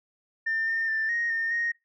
sine tone with pitch steps, 1800 / 1812 / 1778 / 1870 / 1822 / 1866 Hz, A6 / A#6 / A6 / A#6 / A#6 / A#6, +39 / -50 / +18 / +5 / -40 / +1 cents, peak -24 dBFS, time 0.46-1.72 s, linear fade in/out 10 ms, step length 210 ms, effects noise-tail reverb RT60 0.2 s tail -22 dB re dry + tanh soft clip ceiling -20 dBFS

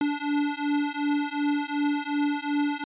square beating tone pair, 289.5 / 292.2 Hz, D4 / D4, -25 / -9 cents, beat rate 2.7 Hz, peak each -28 dBFS, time 0.01-2.84 s, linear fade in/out 2 ms, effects resampled to 8000 Hz

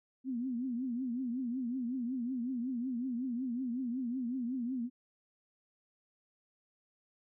sine tone with vibrato, 248.4 Hz, B3, 10 cents sharp, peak -33 dBFS, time 0.24-4.9 s, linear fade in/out 50 ms, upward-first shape triangle, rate 5.4 Hz, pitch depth 150 cents each way, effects none

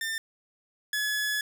sawtooth tone pair in turn, 1798 / 1701.2 Hz, A6 / G#6, +37 / +41 cents, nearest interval minor second, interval 96 cents, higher first, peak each -26 / -23 dBFS, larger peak second, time 0.01-0.18 / 0.93-1.41 s, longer second, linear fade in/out 2 ms, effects none

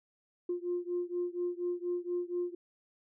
sine beating tone pair, 351.3 / 355.5 Hz, F4 / F4, +10 / +31 cents, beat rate 4.2 Hz, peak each -34 / -35 dBFS, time 0.49-2.55 s, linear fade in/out 5 ms, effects tanh soft clip ceiling -25 dBFS

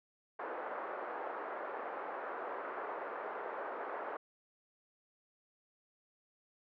pink band-pass noise, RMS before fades -42 dBFS, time 0.39-4.17 s, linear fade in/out 5 ms, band 420 to 1500 Hz, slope 24 dB/octave, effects none

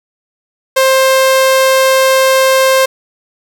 sawtooth tone, 528 Hz, C5, 16 cents sharp, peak -3 dBFS, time 0.76-2.86 s, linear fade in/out 10 ms, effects none

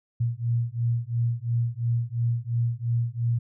sine beating tone pair, 116.54 / 119.44 Hz, A#2 / A#2, 0 / +43 cents, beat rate 2.9 Hz, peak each -26 dBFS, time 0.2-3.39 s, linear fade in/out 10 ms, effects none

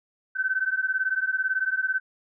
sine beating tone pair, 1522 / 1540 Hz, F#6 / G6, +48 / -31 cents, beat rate 18 Hz, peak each -26 / -26 dBFS, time 0.35-2 s, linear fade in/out 20 ms, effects none

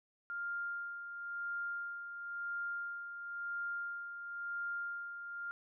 sine tone with tremolo, 1400 Hz, F6, 4 cents sharp, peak -36 dBFS, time 0.3-5.51 s, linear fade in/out 0 ms, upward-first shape sine, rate 0.97 Hz, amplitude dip 55%, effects none

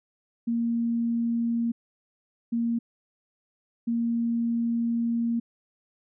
sine tone bursts at uneven times, 233.1 Hz, A#3, in tune, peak -23 dBFS, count 3, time 0.47-1.72 / 2.52-2.79 / 3.87-5.4 s, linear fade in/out 10 ms, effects none

